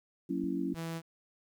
sine chord, F# dominant seventh, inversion none, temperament just, 185 / 231.2 / 277.5 / 333 Hz, F#3 / A#3 / C#4 / E4, 0 / -14 / +2 / +18 cents, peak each -37 / -40 / -34 / -36 dBFS, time 0.29-0.74 s, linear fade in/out 10 ms
clicks, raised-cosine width 5 ms, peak -36 dBFS, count 2, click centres 0.44 / 0.742 s
sawtooth tone, 164.81 Hz, E3, in tune, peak -32 dBFS, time 0.74-1.02 s, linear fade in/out 50 ms
effects 11-bit

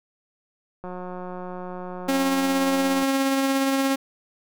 click train, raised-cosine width 1 ms, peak -22 dBFS, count 397, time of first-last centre 0.84-3.028 s, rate 181 Hz
sawtooth tone with tremolo, 270.8 Hz, C#4, 40 cents flat, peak -15 dBFS, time 2.08-3.96 s, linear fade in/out 10 ms, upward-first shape sine, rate 17 Hz, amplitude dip 25%
effects none

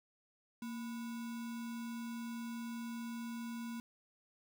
sine tone with sample-and-hold, 232.3 Hz, A#3, 6 cents flat, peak -40 dBFS, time 0.62-3.8 s, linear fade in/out 2 ms, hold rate 1225 Hz, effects none

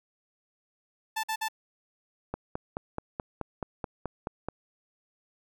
sawtooth tone bursts, 880 Hz, A5, in tune, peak -25 dBFS, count 3, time 1.16-1.485 s, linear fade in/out 10 ms, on 75 ms, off 50 ms
click train, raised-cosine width 1 ms, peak -18 dBFS, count 11, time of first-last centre 2.34-4.486 s, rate 4.66 Hz
effects none

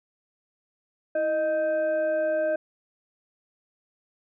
sine tone with frequency modulation, 619 Hz, D#5, 9 cents flat, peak -22 dBFS, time 1.15-2.56 s, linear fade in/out 5 ms, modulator 944 Hz, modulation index 0.47, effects none

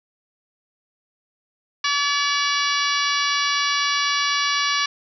harmonic tone with a mistuned harmonic, 572 Hz, D5, 46 cents flat, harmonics 2 / 3 / 4 / 5 / 6 / 7 / 8 / 9 / 10, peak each -24 / -26 / -27 / -28 / -29 / -29 / -30 / -31 / -31 dBFS, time 1.84-4.86 s, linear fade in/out 5 ms, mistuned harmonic 9, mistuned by -19 cents, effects none

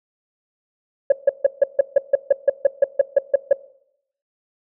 sine tone bursts, 554.4 Hz, C#5, in tune, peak -7 dBFS, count 15, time 1.1-3.53 s, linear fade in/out 5 ms, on 22 ms, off 150 ms, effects noise-tail reverb RT60 0.7 s tail -19 dB re dry + tanh soft clip ceiling -6 dBFS

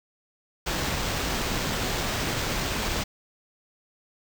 pink noise with sample-and-hold, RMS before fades -28 dBFS, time 0.66-3.04 s, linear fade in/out 10 ms, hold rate 11025 Hz, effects none

